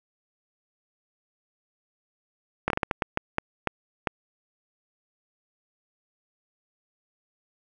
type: slowing click train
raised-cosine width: 0.5 ms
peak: -8 dBFS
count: 11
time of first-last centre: 2.68-4.072 s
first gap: 22 ms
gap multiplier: 1.38
effects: 8-bit